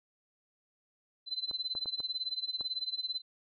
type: tone with tremolo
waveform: sine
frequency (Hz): 4047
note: B7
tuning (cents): +42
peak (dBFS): -30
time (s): 1.26-3.22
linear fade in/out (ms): 50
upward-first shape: sine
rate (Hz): 18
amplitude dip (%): 90
type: clicks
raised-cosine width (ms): 1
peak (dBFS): -32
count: 5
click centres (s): 1.512 / 1.752 / 1.858 / 2.003 / 2.61
effects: none